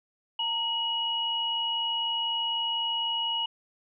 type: tone pair together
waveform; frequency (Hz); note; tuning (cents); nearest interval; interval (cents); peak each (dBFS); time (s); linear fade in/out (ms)
sine; 920 / 2906; A#5 / F#7; -23 / -32; octave + minor sixth; 1991; -33 / -27; 0.39-3.46; 5
effects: none